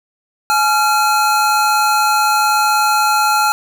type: tone pair together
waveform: square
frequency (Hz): 847 / 1378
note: G#5 / F6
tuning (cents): +34 / -24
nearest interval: minor sixth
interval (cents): 842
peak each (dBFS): -15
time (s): 0.5-3.52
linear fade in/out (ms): 0
effects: 8-bit